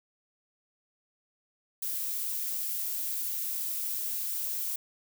violet noise, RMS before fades -33 dBFS, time 1.82-4.76 s, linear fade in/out 5 ms, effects none

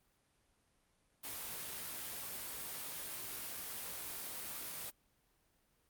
white noise with comb filter, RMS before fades -44 dBFS, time 1.23-4.91 s, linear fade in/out 20 ms, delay 18 ms, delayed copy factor +0.6, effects pink hiss -75 dBFS RMS until 5.89 s + Opus 32 kbps

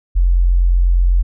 sine tone, 44.11 Hz, F1, 18 cents sharp, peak -9 dBFS, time 0.15-1.23 s, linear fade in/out 20 ms, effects none

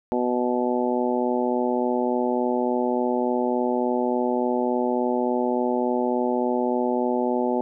harmonic tone, 123.47 Hz, B2, in tune, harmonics 2 / 3 / 4 / 5 / 6 / 7, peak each -25 / -26 / -28 / -29 / -33 / -29 dBFS, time 0.12-7.61 s, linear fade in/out 0 ms, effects none

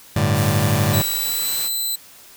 sawtooth chord, G suspended second, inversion none, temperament just, 98 / 110.25 / 147 Hz, G2 / A2 / D3, 0 / +4 / +2 cents, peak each -16 dBFS, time 0.16-1.02 s, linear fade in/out 5 ms
white noise, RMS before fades -30 dBFS, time 0.33-1.7 s, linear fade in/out 50 ms
5% pulse tone with pitch glide, 3944 to 4020 Hz, B7 to B7, -3 to +30 cents, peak -14 dBFS, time 0.93-1.96 s, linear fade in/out 10 ms, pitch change +33 cents, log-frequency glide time 1.14-1.56 s
effects white hiss -45 dBFS RMS until 2.36 s

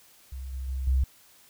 sine tone with level steps, 65.41 Hz, C2, in tune, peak -34 / -31 / -28 / -20 dBFS, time 0.32-1.04 s, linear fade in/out 5 ms, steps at 0.53 / 0.68 / 0.87 s, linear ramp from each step 5 ms, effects white hiss -57 dBFS RMS until 1.49 s

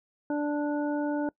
harmonic tone, 293.7 Hz, D4, in tune, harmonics 1 / 2 / 3 / 5, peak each -27 / -33 / -37 / -41 dBFS, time 0.3-1.29 s, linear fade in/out 2 ms, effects noise-tail reverb RT60 0.1 s tail -23 dB re dry

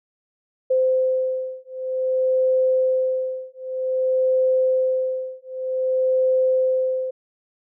sine beating tone pair, 517 / 517.53 Hz, C5 / C5, -21 / -19 cents, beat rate 0.53 Hz, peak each -21 / -21 dBFS, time 0.7-7.11 s, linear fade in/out 10 ms, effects none

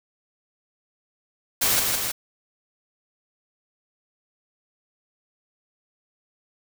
white noise with echo, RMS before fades -21 dBFS, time 1.61-1.8 s, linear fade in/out 10 ms, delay 160 ms, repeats 2, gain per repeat -3 dB, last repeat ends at 2.12 s, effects none

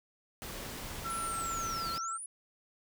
pink noise, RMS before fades -42 dBFS, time 0.42-1.98 s, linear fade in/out 0 ms
sine tone, 1343 Hz, E6, 32 cents sharp, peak -35 dBFS, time 1.04-2.18 s, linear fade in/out 20 ms
sine linear two-way sweep, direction down then up, 10430 to 4123 to 10430 Hz, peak -40 dBFS, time 1.1-2.26 s, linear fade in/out 2 ms, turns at 1.92 s
effects none

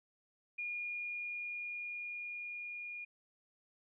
sine tone with level ramp, 2430 Hz, D#7, 42 cents flat, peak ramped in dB -37 to -42 dBFS, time 0.58-3.05 s, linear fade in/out 10 ms, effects none

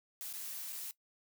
blue noise with dropouts, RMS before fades -43 dBFS, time 0.21-0.91 s, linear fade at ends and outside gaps 0 ms, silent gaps 0.328-0.337 / 0.724-0.728 s, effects noise-tail reverb RT60 0.1 s tail -19 dB re dry

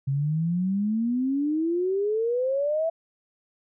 sine exponential sweep, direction up, 133.8 to 666 Hz, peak -22 dBFS, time 0.07-2.9 s, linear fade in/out 10 ms, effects none

